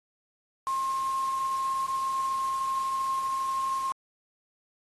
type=tone in noise; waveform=sine; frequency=1068 Hz; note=C6; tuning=35 cents sharp; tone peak=-26 dBFS; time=0.67-3.92 s; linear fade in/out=0 ms; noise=white; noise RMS=-44 dBFS; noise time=0.67-3.92 s; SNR=+15 dB; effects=low-pass 11000 Hz 12 dB/octave + AAC 32 kbps